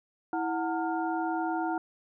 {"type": "tone cluster", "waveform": "sine", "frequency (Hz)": [326.8, 736, 907, 1407], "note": ["E4", "F#5", "A#5", "F6"], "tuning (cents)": [-15, -9, -48, 12], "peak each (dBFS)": [-31, -32, -35, -38], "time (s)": [0.33, 1.78], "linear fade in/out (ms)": 2, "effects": []}